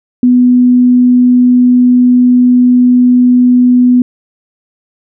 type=tone; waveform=sine; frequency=247.9 Hz; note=B3; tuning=7 cents sharp; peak=-3 dBFS; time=0.23-4.02 s; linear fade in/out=2 ms; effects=none